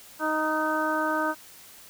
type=harmonic tone with a mistuned harmonic; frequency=311.1 Hz; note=D#4; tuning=in tune; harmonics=1 / 2 / 3 / 4 / 5; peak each=-30 / -30 / -30 / -30 / -30 dBFS; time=0.19-1.35 s; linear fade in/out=50 ms; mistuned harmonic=5; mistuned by=-25 cents; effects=white hiss -49 dBFS RMS until 1.89 s